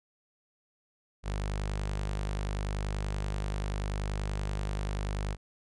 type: tone with notch filter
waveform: sawtooth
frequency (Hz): 50.4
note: G1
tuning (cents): +49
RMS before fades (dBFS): -33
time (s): 1.23-5.37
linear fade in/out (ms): 50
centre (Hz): 280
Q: 2
effects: resampled to 22050 Hz